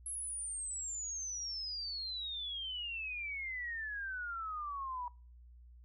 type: exponential sweep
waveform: sine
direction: down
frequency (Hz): 11020 to 960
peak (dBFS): -38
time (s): 0.06-5.08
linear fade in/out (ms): 2
effects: noise-tail reverb RT60 0.4 s tail -24 dB re dry + added 60 Hz sine -54 dBFS peak until 5.84 s